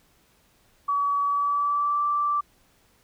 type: tone with pitch glide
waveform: sine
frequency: 1138 to 1169.3 Hz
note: C#6 to D6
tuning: +45 to -8 cents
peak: -21 dBFS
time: 0.88-2.41 s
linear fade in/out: 10 ms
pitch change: +47 cents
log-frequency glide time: 1.23-2.03 s
effects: pink hiss -62 dBFS RMS until 3.03 s